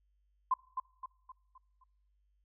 sine tone with echo, 1034 Hz, C6, 21 cents flat, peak -25 dBFS, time 0.51-0.54 s, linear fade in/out 5 ms, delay 260 ms, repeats 5, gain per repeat -7 dB, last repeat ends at 1.84 s, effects noise-tail reverb RT60 1.0 s tail -25 dB re dry + added 50 Hz sine -70 dBFS peak until 2.44 s

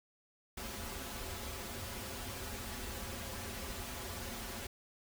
pink noise with comb filter, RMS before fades -43 dBFS, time 0.57-4.67 s, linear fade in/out 5 ms, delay 6.5 ms, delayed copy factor -0.95, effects none

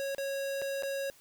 square tone with dropouts, 550 Hz, C#5, 14 cents flat, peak -33 dBFS, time 0-1.1 s, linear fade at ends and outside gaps 0 ms, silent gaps 0.148-0.182 / 0.617-0.621 / 0.824-0.833 s, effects white hiss -60 dBFS RMS until 1.2 s

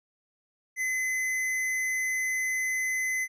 triangle tone with hard clipping, 2035 Hz, C7, 49 cents flat, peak -28 dBFS, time 0.76-3.28 s, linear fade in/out 50 ms, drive 17 dB, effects resampled to 32000 Hz

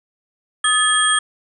sine tone cluster, 1250 / 1735 / 3254 / 8640 Hz, D#6 / A6 / G#7 / C#9, +8 / -25 / -36 / -45 cents, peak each -19 dBFS, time 0.64-1.19 s, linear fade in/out 5 ms, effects none

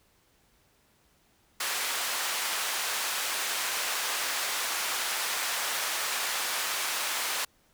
pink band-pass noise, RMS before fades -31 dBFS, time 1.6-7.45 s, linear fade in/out 5 ms, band 1000 to 15000 Hz, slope 12 dB/octave, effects pink hiss -66 dBFS RMS until 7.73 s

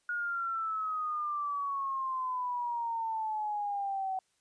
sine exponential sweep, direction down, 1444 to 753 Hz, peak -31 dBFS, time 0.09-4.19 s, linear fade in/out 2 ms, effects white hiss -74 dBFS RMS until 4.4 s + resampled to 22050 Hz

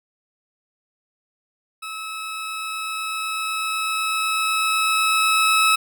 20% pulse tone with level ramp, 1296 Hz, E6, 30 cents flat, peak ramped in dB -25 to -9 dBFS, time 1.82-5.76 s, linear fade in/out 10 ms, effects none

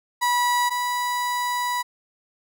35% pulse tone pair in turn, 975 / 980 Hz, B5 / B5, -23 / -14 cents, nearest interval unison, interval 9 cents, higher second, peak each -17 / -21 dBFS, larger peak first, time 0.21-0.7 / 0.7-1.83 s, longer second, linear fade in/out 20 ms, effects none

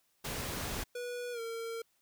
pink noise, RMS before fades -38 dBFS, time 0.24-0.84 s, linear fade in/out 10 ms
square tone with pitch glide, 487.5 to 457.5 Hz, B4 to A#4, -23 to -32 cents, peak -38 dBFS, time 0.95-1.82 s, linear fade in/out 5 ms, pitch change -109 cents, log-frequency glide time 1.32-1.4 s
effects white hiss -74 dBFS RMS until 2.01 s

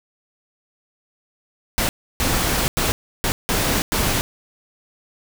pink noise bursts at uneven times, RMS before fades -20 dBFS, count 6, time 1.78-1.89 / 2.2-2.68 / 2.77-2.92 / 3.24-3.32 / 3.49-3.82 / 3.92-4.21 s, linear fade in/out 0 ms, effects none

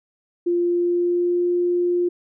sine tone with pitch glide, 348.1 to 352.3 Hz, F4 to F4, -6 to +15 cents, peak -17 dBFS, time 0.46-2.09 s, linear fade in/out 10 ms, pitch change +21 cents, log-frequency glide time 0.58-1.47 s, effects none

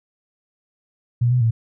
sine tone with pitch steps, 120.3 / 125 / 113.8 Hz, B2 / B2 / A#2, -45 / +21 / -41 cents, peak -14 dBFS, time 1.21-1.51 s, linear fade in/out 10 ms, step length 100 ms, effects none

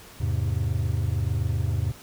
triangle chord, E augmented, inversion none, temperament equal, 82.41 / 103.83 / 130.81 Hz, E2 / G#2 / B#2, 0 / 0 / 0 cents, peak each -25 / -24 / -27 dBFS, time 0.2-1.92 s, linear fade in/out 10 ms, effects pink hiss -47 dBFS RMS until 2.02 s

